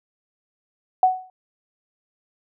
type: tone with exponential decay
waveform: sine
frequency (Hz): 744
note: F#5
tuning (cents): +9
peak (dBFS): -9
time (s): 1.03-1.3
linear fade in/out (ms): 2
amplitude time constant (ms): 57
effects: none